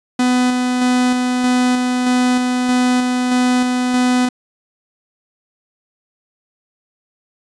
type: tone with tremolo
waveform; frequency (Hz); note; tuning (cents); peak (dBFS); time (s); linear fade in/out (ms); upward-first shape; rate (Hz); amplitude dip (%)
45% pulse; 250; B3; +21; -12; 0.19-4.29; 5; square; 1.6; 30
effects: resampled to 22050 Hz